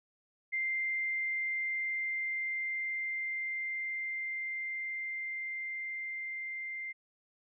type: tone with level ramp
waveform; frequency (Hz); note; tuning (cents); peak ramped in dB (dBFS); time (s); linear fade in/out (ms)
sine; 2093; C7; 0; -30 to -37; 0.52-6.93; 20
effects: none